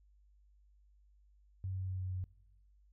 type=tone with pitch steps; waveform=sine; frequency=94.5 / 93.9 / 93.31 / 92.72 / 92.13 Hz; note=F#2 / F#2 / F#2 / F#2 / F#2; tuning=+37 / +26 / +15 / +4 / -7 cents; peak=-36 dBFS; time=1.64-2.24 s; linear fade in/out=0 ms; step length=120 ms; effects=noise-tail reverb RT60 1.0 s tail -21 dB re dry + added 50 Hz sine -63 dBFS peak until 2.92 s